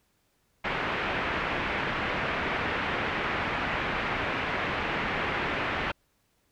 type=low-pass noise; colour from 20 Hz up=white; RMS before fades=-30 dBFS; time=0.64-5.92 s; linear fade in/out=10 ms; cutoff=2400 Hz; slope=24 dB/octave; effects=pink hiss -71 dBFS RMS until 6.51 s